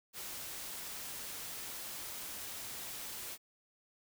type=noise; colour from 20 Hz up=white; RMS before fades=-44 dBFS; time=0.13-3.38 s; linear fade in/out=50 ms; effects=none